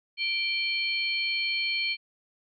sine tone cluster, 2349 / 3116 / 4336 Hz, D7 / G7 / C#8, 0 / -11 / -39 cents, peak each -28 / -33 / -31 dBFS, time 0.17-1.97 s, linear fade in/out 50 ms, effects none

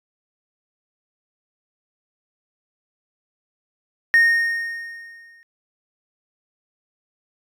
triangle tone with exponential decay, 1849 Hz, A#6, 15 cents flat, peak -7 dBFS, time 4.14-5.43 s, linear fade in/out 0 ms, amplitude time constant 280 ms, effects tanh soft clip ceiling -5 dBFS

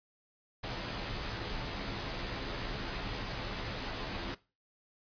pink noise with comb filter, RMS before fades -38 dBFS, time 0.63-4.35 s, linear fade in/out 10 ms, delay 13 ms, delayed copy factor -0.55, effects noise-tail reverb RT60 0.3 s tail -19 dB re dry + resampled to 11025 Hz

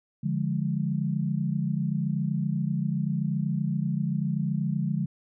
sine chord, D diminished, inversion none, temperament equal, 146.83 / 174.61 / 207.7 Hz, D3 / F3 / Ab3, 0 / 0 / 0 cents, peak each -28 / -29 / -30 dBFS, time 0.23-5.06 s, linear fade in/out 10 ms, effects none

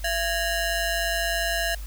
sawtooth ring-modulated tone, 1165 Hz, D6, 14 cents flat, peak -17 dBFS, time 0.04-1.75 s, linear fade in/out 5 ms, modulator 491 Hz, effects added 50 Hz sine -32 dBFS peak until 1.86 s + white hiss -47 dBFS RMS until 1.86 s

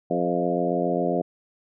harmonic tone with a mistuned harmonic, 87.31 Hz, F2, in tune, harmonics 2 / 3 / 4 / 5 / 6 / 7 / 8, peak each -29 / -29 / -29 / -29 / -29 / -29 / -29 dBFS, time 0.1-1.22 s, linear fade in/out 10 ms, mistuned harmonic 7, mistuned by +23 cents, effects none

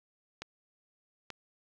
clicks, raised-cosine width 0.2 ms, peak -21 / -23 dBFS, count 2, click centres 0.42 / 1.303 s, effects low-pass 6000 Hz 12 dB/octave + 9-bit

